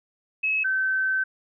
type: tone pair in turn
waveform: sine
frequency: 2576 / 1538.3 Hz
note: E7 / G6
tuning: -41 / -33 cents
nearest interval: major sixth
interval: 892 cents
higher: first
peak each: -21 / -21 dBFS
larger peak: neither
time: 0.43-0.64 / 0.64-1.24 s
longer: second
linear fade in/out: 10 ms
effects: none